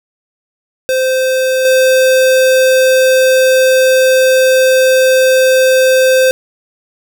square tone with level steps, 519 Hz, C5, 14 cents flat, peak -11 / -7 dBFS, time 0.89-6.31 s, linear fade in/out 0 ms, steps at 1.65 s, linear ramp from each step 2 ms, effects none

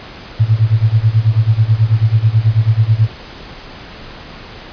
sine tone with tremolo, 110.5 Hz, A2, 8 cents sharp, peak -5 dBFS, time 0.39-3.08 s, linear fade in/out 20 ms, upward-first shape sine, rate 9.2 Hz, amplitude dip 90%, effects pink hiss -33 dBFS RMS until 4.72 s + resampled to 11025 Hz

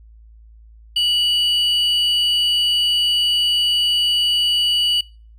triangle tone pair together, 2942 / 4614 Hz, F#7 / D8, -11 / -31 cents, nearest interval minor sixth, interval 780 cents, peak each -14 / -24 dBFS, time 0.96-5.01 s, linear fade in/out 5 ms, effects noise-tail reverb RT60 0.4 s tail -25 dB re dry + added 55 Hz sine -42 dBFS peak until 5.38 s

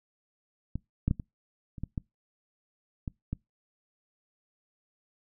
clicks, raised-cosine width 5 ms, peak -20 / -13 / -14 / -24 / -30 / -21 / -19 / -21 / -19 dBFS, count 9, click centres 0.756 / 1.08 / 1.111 / 1.198 / 1.782 / 1.836 / 1.978 / 3.078 / 3.33 s, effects noise-tail reverb RT60 0.2 s tail -25 dB re dry

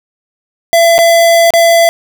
square tone with dropouts, 673 Hz, E5, 36 cents sharp, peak -5 dBFS, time 0.73-1.89 s, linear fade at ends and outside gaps 0 ms, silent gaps 0.981-0.988 / 1.505-1.537 s, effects none

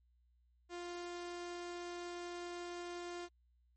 sawtooth tone, 350 Hz, F4, 4 cents sharp, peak -39 dBFS, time 0.69-3.29 s, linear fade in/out 50 ms, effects added 60 Hz sine -69 dBFS peak until 3.76 s + MP3 32 kbps

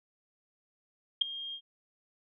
sine tone with ADSR envelope, 3222 Hz, G7, 47 cents sharp, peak -18 dBFS, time 1.21-1.61 s, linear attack 8 ms, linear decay 6 ms, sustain -19 dB, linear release 71 ms, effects none

